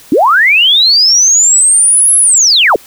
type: linear two-way sweep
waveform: sine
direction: up then down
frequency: 240 to 11000 to 311.1 Hz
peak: -4 dBFS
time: 0.12-2.76 s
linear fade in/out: 2 ms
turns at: 2.17 s
effects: white hiss -38 dBFS RMS until 2.86 s